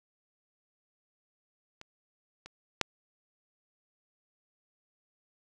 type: clicks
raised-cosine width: 0.2 ms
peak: -28 / -28 / -8 dBFS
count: 3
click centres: 1.814 / 2.46 / 2.813 s
effects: none